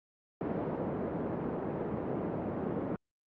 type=band-pass noise; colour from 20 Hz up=white; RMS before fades=-35 dBFS; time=0.41-2.96 s; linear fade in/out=0 ms; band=140 to 420 Hz; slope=12 dB/octave; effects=low-pass 2000 Hz 12 dB/octave + Opus 48 kbps